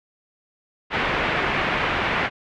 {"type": "low-pass noise", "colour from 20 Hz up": "white", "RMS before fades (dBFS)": -23, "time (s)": [0.9, 2.3], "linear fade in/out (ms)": 50, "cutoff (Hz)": 2500, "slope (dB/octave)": 24, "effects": []}